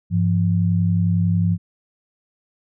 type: tone pair together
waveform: sine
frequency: 100.5 / 171.59 Hz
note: G2 / F3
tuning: +44 / -30 cents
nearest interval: major sixth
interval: 926 cents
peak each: -18 dBFS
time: 0.1-1.58 s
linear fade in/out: 50 ms
effects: none